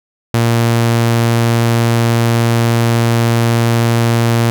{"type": "tone", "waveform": "sawtooth", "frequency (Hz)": 116.54, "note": "A#2", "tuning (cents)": 0, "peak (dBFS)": -6, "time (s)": [0.34, 4.5], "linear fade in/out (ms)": 0, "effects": []}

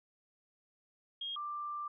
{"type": "tone pair in turn", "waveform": "sine", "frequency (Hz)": [3251, 1182.4], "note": ["G#7", "D6"], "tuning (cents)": [-38, 11], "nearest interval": "octave + tritone", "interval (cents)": 1751, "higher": "first", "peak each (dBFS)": [-37, -37], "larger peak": "neither", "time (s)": [[1.21, 1.36], [1.36, 1.88]], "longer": "second", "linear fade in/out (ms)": 5, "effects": []}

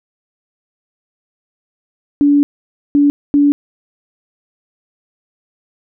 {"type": "tone bursts at uneven times", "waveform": "sine", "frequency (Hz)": 287.6, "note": "D4", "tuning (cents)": -36, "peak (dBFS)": -7, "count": 3, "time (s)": [[2.21, 2.43], [2.95, 3.1], [3.34, 3.52]], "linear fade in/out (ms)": 0, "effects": []}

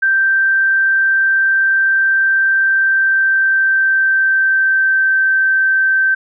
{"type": "tone with pitch glide", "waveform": "sine", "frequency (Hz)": [1567, 1553.5], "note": ["G6", "G6"], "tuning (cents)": [-1, -16], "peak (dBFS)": -10, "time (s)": [0.02, 6.15], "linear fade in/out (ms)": 10, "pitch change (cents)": -15, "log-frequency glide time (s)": [2.59, 5.16], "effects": []}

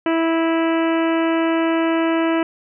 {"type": "harmonic tone with a mistuned harmonic", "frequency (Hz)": 328, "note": "E4", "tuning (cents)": -9, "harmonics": [1, 2, 3, 4, 5, 6, 7, 8, 9], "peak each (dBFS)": [-17, -23, -27, -29, -31, -33, -34, -35, -36], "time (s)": [0.06, 2.43], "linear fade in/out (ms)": 2, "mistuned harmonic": 7, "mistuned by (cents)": 22, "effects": []}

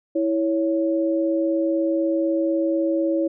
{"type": "tone pair together", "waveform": "sine", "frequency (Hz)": [327.8, 556.1], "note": ["E4", "C#5"], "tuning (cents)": [-10, 5], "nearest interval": "major sixth", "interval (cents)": 915, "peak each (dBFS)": [-20, -23], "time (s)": [0.15, 3.28], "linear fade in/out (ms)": 10, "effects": []}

